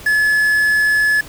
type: tone with quantisation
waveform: triangle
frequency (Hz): 1713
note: A6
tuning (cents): -47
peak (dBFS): -10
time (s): 0.06-1.21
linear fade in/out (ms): 5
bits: 5
effects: pink hiss -37 dBFS RMS until 1.28 s